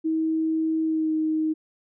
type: tone with pitch glide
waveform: sine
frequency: 319.4 to 313.6 Hz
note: D#4 to D#4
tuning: +45 to +14 cents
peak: -21 dBFS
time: 0.04-1.54 s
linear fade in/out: 20 ms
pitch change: -31 cents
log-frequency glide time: 0.83-1.12 s
effects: none